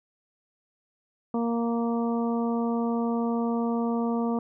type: harmonic tone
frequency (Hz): 233.1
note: A#3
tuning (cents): 0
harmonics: 1 / 2 / 3 / 4 / 5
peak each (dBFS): -25 / -31 / -35 / -37 / -39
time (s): 1.34-4.39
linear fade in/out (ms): 2
effects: none

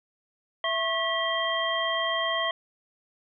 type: tone cluster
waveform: sine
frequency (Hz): 662 / 1089 / 1947 / 3184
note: E5 / C#6 / B6 / G7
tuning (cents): +7 / -31 / -25 / +26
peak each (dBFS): -30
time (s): 0.64-2.51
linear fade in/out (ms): 2
effects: none

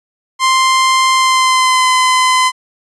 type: tone with pitch glide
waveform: sawtooth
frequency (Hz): 1046.5 to 1023.2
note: C6 to C6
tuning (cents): 0 to -39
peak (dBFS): -5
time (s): 0.39-2.52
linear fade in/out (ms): 50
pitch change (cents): -39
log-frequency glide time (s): 1.14-1.88
effects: resampled to 22050 Hz

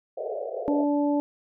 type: band-pass noise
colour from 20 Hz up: white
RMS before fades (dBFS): -32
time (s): 0.17-0.84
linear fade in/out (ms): 5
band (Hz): 400 to 700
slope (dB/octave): 96
type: harmonic tone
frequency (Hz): 290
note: D4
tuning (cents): -22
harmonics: 1 / 2 / 3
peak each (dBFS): -22 / -28 / -32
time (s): 0.68-1.2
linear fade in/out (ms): 0
effects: none

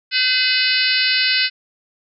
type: harmonic tone with a mistuned harmonic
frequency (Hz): 510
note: C5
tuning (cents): -44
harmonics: 3 / 4 / 5 / 6 / 7 / 8 / 9 / 10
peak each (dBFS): -23 / -23 / -22 / -23 / -27 / -22 / -22 / -23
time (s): 0.11-1.5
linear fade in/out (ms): 50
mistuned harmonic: 6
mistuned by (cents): -59
effects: none

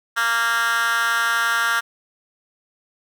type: tone with high-pass filter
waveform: 10% pulse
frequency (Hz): 231.6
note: A#3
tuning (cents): -11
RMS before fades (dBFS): -20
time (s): 0.16-1.81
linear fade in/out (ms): 20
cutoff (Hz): 1500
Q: 3.7
effects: none

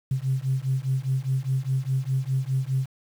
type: beating tone pair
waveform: sine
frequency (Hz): 130 / 134.9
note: C3 / C#3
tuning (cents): -11 / -47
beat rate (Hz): 4.9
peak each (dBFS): -25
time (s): 0.11-2.86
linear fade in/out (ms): 5
effects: tanh soft clip ceiling -15 dBFS + 8-bit

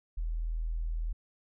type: tone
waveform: sine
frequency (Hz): 40.7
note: E1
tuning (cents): -21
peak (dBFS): -30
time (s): 0.17-1.13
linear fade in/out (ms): 10
effects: none

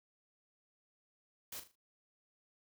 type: noise with echo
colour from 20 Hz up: white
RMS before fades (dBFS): -45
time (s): 1.52-1.6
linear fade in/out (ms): 5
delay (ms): 39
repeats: 4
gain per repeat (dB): -9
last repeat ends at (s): 1.756
effects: high-pass 60 Hz 12 dB/octave

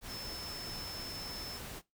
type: tone in noise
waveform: sine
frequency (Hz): 5274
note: E8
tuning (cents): 0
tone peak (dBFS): -43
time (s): 0.07-1.6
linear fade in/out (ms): 50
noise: pink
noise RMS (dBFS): -45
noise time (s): 0.01-1.82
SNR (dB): -1
effects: noise-tail reverb RT60 0.2 s tail -20 dB re dry

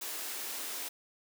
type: high-pass noise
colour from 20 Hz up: white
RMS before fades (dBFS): -39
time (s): 0.01-0.89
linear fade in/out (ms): 10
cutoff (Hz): 240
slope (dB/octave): 96
effects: none

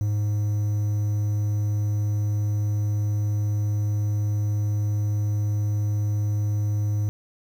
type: tone with quantisation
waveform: triangle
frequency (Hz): 104.4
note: G#2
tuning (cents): +10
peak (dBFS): -19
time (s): 0.01-7.09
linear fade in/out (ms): 0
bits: 8
effects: none

